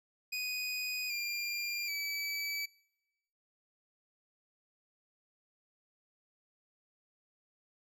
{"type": "tone with pitch steps", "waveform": "25% pulse", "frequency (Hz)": [2489, 2392, 2298], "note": ["D#7", "D7", "D7"], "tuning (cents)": [0, 31, -38], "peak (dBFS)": -31, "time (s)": [0.32, 2.66], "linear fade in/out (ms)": 10, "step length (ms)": 780, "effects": ["noise-tail reverb RT60 1.0 s tail -26 dB re dry"]}